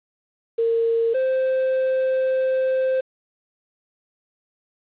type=tone pair in turn; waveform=sine / triangle; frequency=458.8 / 521.9 Hz; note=A#4 / C5; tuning=-28 / -4 cents; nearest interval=major second; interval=224 cents; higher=second; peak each=-17 / -16 dBFS; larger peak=second; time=0.58-1.14 / 1.14-3.01 s; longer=second; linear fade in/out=10 ms; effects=resampled to 8000 Hz + 8-bit